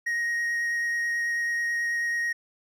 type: tone with vibrato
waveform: triangle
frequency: 1877 Hz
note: A#6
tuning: 11 cents sharp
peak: -23 dBFS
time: 0.06-2.33 s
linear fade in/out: 10 ms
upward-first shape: triangle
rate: 9.2 Hz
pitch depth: 10 cents each way
effects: none